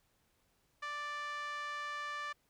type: tone with band-pass filter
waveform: 5% pulse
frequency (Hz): 587.3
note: D5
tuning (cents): 0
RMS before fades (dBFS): -41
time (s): 0.82-2.33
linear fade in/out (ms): 10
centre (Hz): 1400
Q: 5.9
effects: pink hiss -75 dBFS RMS until 2.49 s